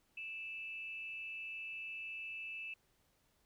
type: tone with amplitude modulation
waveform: sine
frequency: 2637 Hz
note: E7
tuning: in tune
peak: -40 dBFS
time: 0.17-2.74 s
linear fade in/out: 5 ms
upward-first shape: sine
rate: 246 Hz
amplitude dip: 50%
effects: pink hiss -75 dBFS RMS until 3.45 s